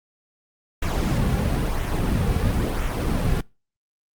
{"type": "noise with flanger", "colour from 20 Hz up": "brown", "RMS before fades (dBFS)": -22, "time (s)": [0.82, 3.41], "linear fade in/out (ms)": 5, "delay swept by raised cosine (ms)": [0.2, 3.3], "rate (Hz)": 0.99, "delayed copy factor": -0.5, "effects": ["noise-tail reverb RT60 0.3 s tail -26 dB re dry", "Opus 48 kbps"]}